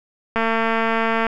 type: click train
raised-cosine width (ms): 0.5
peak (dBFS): -6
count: 206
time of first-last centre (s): 0.36-1.267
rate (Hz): 226
effects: none